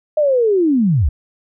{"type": "linear sweep", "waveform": "sine", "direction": "down", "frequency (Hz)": [622.3, 55], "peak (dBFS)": -11, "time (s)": [0.17, 1.09], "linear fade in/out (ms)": 5, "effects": []}